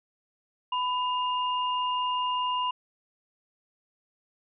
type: tone pair together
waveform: sine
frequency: 998.1 / 2823 Hz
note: B5 / F7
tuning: +18 / +18 cents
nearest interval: octave + tritone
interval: 1800 cents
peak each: -26 / -33 dBFS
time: 0.72-2.71 s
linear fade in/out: 5 ms
effects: none